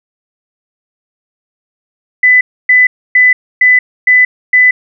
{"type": "tone bursts", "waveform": "sine", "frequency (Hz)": 2000, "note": "B6", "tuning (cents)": 21, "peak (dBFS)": -3, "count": 6, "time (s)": [2.23, 4.71], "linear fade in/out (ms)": 5, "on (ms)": 180, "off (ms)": 280, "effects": []}